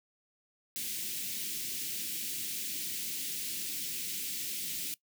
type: band-stop noise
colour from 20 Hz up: white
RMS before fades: -37 dBFS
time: 0.76-4.94 s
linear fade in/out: 0 ms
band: 350 to 2300 Hz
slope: 24 dB/octave
effects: noise-tail reverb RT60 0.1 s tail -20 dB re dry + high-pass 150 Hz 12 dB/octave